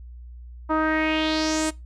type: tone with low-pass filter sweep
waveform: sawtooth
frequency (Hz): 313.3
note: D#4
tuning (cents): +12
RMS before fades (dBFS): -23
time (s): 0.69-1.71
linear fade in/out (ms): 20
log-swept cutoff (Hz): 1100 to 9000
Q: 3.6
effects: noise-tail reverb RT60 0.2 s tail -19 dB re dry + added 60 Hz sine -38 dBFS peak until 1.85 s